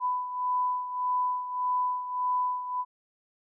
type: beating tone pair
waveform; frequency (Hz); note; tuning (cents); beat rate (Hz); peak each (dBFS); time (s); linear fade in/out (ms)
sine; 997 / 998.7; B5 / B5; +16 / +19; 1.7; -27 / -33; 0-2.85; 50
effects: none